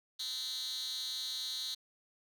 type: tone with high-pass filter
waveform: 10% pulse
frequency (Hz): 255.7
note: C4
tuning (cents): -40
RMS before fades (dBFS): -39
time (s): 0.19-1.75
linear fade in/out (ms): 10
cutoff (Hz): 4000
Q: 6
effects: none